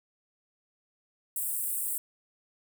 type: high-pass noise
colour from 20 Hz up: pink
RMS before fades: -32 dBFS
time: 1.36-1.98 s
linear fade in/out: 2 ms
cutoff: 8000 Hz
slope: 96 dB/octave
effects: none